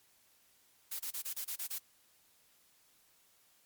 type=noise bursts; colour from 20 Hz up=blue; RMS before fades=-39 dBFS; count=8; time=0.91-1.786 s; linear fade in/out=10 ms; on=85 ms; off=28 ms; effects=white hiss -68 dBFS RMS until 3.65 s + MP3 96 kbps